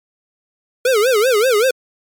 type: tone with vibrato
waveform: square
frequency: 466.2 Hz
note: A#4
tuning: in tune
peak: -12 dBFS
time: 0.85-1.71 s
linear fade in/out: 5 ms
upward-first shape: sine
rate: 5.2 Hz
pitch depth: 230 cents each way
effects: MP3 96 kbps